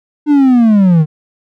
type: linear sweep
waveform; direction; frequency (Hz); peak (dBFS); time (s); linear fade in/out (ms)
triangle; down; 302.1 to 148.2; -3; 0.26-1.06; 50
effects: none